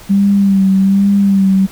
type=tone with vibrato; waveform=sine; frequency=196 Hz; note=G3; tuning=in tune; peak=-7 dBFS; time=0.09-1.67 s; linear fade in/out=20 ms; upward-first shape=sine; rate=1.2 Hz; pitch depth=38 cents each way; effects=pink hiss -37 dBFS RMS until 1.71 s